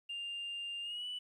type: tone with pitch glide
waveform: sine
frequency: 2800 to 2966 Hz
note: F7 to F#7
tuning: +4 to +4 cents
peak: -37 dBFS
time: 0.09-1.19 s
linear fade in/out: 10 ms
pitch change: +100 cents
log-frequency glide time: 0.82-1.06 s
effects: tanh soft clip ceiling -36 dBFS + 12-bit